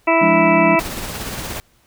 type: harmonic tone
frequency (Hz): 329.6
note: E4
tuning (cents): 0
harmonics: 1 / 2 / 3 / 4 / 6 / 7 / 8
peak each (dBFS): -18 / -16 / -17 / -24 / -23 / -22 / -22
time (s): 0.07-0.8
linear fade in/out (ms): 10
type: chord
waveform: triangle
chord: D diminished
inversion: first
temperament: equal with one note detuned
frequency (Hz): 172.91 / 207.7 / 293.7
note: F3 / Ab3 / D4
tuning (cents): -17 / 0 / 0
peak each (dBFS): -19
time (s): 0.21-0.76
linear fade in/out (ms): 10
type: noise with tremolo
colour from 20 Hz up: pink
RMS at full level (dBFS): -26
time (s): 0.79-1.6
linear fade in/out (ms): 0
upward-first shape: sine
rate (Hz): 17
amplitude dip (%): 30
effects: pink hiss -57 dBFS RMS until 1.86 s